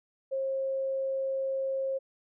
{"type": "tone", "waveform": "sine", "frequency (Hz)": 536, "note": "C5", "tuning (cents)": 42, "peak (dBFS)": -28, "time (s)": [0.31, 1.99], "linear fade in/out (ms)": 20, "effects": []}